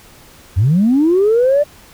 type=linear sweep; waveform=sine; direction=up; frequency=81.9 to 599 Hz; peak=-8 dBFS; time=0.56-1.64 s; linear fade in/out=20 ms; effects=tanh soft clip ceiling -5 dBFS + pink hiss -43 dBFS RMS until 1.93 s